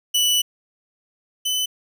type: tone pair in turn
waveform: sawtooth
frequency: 2966 / 3014 Hz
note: F#7 / F#7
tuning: +4 / +31 cents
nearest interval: unison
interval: 27 cents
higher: second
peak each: -13 / -17 dBFS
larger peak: first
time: 0.14-0.42 / 1.45-1.66 s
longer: first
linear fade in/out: 10 ms
effects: none